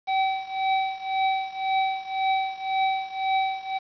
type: tone with tremolo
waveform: square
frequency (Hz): 767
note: G5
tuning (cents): -38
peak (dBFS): -20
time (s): 0.07-3.79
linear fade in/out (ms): 20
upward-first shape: triangle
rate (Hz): 1.9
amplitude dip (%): 90
effects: resampled to 11025 Hz + 8-bit